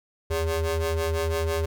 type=ring-modulated tone; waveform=30% pulse; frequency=164 Hz; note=E3; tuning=9 cents flat; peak=-18 dBFS; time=0.3-1.66 s; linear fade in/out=10 ms; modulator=243 Hz; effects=none